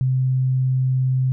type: tone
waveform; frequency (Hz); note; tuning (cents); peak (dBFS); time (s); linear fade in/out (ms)
sine; 129.8; C3; -13; -16; 0.01-1.32; 0
effects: none